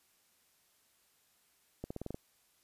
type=accelerating click train; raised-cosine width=2 ms; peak=-26 dBFS; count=7; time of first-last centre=1.84-2.145 s; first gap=65 ms; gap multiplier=0.9; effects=white hiss -71 dBFS RMS until 2.63 s + resampled to 32000 Hz